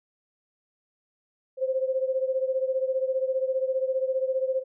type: beating tone pair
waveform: sine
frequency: 520 / 535 Hz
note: C5 / C5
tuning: -11 / +38 cents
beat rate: 15 Hz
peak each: -25 / -29 dBFS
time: 1.57-4.64 s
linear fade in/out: 50 ms
effects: none